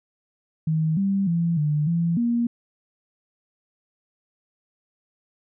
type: tone with pitch steps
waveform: sine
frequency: 158.2 / 196.1 / 168.7 / 149.5 / 168.6 / 236.4 Hz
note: D#3 / G3 / E3 / D3 / E3 / A#3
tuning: +29 / +1 / +40 / +31 / +39 / +24 cents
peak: -19 dBFS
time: 0.67-2.47 s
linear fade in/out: 5 ms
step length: 300 ms
effects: none